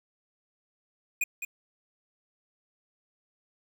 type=tone with echo; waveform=square; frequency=2463 Hz; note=D#7; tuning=18 cents flat; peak=-25 dBFS; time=1.21-1.24 s; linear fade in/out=5 ms; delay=210 ms; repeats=1; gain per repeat=-8 dB; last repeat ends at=1.45 s; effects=9-bit